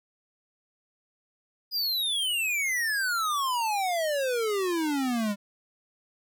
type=exponential sweep; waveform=square; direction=down; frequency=4978 to 197.8 Hz; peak=-26 dBFS; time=1.71-5.36 s; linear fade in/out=50 ms; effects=none